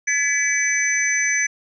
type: tone cluster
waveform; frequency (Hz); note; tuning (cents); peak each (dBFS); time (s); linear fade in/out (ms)
sine; 1697 / 1991 / 2296 / 6050; G#6 / B6 / D7 / F#8; +37 / +14 / -40 / +38; -23; 0.07-1.47; 10
effects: none